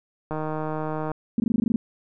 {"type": "click train", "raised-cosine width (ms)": 1, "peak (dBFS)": -16, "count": 126, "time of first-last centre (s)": [0.31, 1.116], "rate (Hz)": 155}
{"type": "tone bursts", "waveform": "sine", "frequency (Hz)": 228.1, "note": "A#3", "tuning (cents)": -37, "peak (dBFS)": -17, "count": 10, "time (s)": [1.38, 1.76], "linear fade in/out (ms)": 2, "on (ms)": 20, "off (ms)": 20}
{"effects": []}